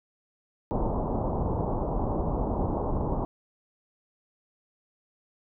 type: low-pass noise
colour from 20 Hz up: pink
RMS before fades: -28 dBFS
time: 0.71-3.25 s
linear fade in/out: 0 ms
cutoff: 1000 Hz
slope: 48 dB/octave
effects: none